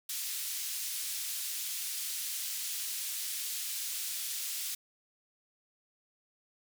white band-pass noise, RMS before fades -37 dBFS, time 0.09-4.75 s, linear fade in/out 5 ms, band 2900 to 16000 Hz, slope 12 dB/octave, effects none

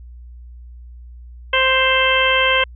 harmonic tone with a mistuned harmonic, 523.3 Hz, C5, in tune, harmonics 1 / 2 / 3 / 4 / 5 / 6, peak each -20 / -20 / -20 / -20 / -20 / -20 dBFS, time 1.53-2.64 s, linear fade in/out 5 ms, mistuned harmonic 5, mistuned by +21 cents, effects added 60 Hz sine -35 dBFS peak until 2.75 s

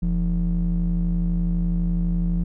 triangle ring-modulated tone, 66 Hz, C2, 16 cents sharp, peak -14 dBFS, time 0.02-2.44 s, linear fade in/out 10 ms, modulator 106 Hz, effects none

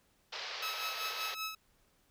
white band-pass noise, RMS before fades -42 dBFS, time 0.32-1.35 s, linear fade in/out 10 ms, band 430 to 5200 Hz, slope 48 dB/octave
15% pulse tone with tremolo, 1294 Hz, E6, 32 cents flat, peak -29 dBFS, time 0.62-1.55 s, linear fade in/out 5 ms, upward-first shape sine, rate 5.2 Hz, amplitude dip 60%
effects pink hiss -71 dBFS RMS until 2.1 s

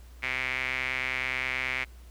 sawtooth tone with band-pass filter, 129.4 Hz, C3, 19 cents flat, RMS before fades -31 dBFS, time 0.22-1.85 s, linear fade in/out 20 ms, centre 2200 Hz, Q 6.1, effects added 60 Hz sine -46 dBFS peak until 2.1 s + pink hiss -59 dBFS RMS until 2.1 s

